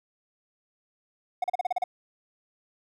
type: tone bursts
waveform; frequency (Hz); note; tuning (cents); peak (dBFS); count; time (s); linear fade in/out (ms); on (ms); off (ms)
triangle; 729; F#5; -26; -21; 8; 1.42-1.84; 5; 21; 36
effects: none